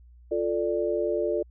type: chord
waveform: sine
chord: D minor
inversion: first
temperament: equal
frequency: 349.2 / 440 / 587.3 Hz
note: F4 / A4 / D5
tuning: 0 / 0 / 0 cents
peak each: -28 dBFS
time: 0.31-1.43 s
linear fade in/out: 10 ms
effects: added 60 Hz sine -49 dBFS peak until 1.5 s